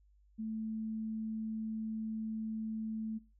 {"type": "tone", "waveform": "sine", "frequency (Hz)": 220, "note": "A3", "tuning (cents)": 0, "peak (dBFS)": -36, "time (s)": [0.38, 3.19], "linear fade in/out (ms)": 20, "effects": ["noise-tail reverb RT60 0.3 s tail -22 dB re dry", "added 50 Hz sine -63 dBFS peak until 3.39 s"]}